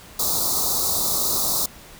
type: band-stop noise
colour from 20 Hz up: white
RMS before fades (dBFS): -22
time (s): 0.19-1.66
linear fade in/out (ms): 5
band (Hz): 1300 to 3700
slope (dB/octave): 96
effects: pink hiss -44 dBFS RMS until 1.99 s